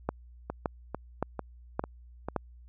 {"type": "two click trains", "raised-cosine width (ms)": 1, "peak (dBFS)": [-14, -19], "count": [5, 5], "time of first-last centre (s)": [[0.09, 2.363], [0.5, 2.286]], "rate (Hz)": [1.76, 2.24], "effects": ["added 60 Hz sine -49 dBFS peak until 2.68 s"]}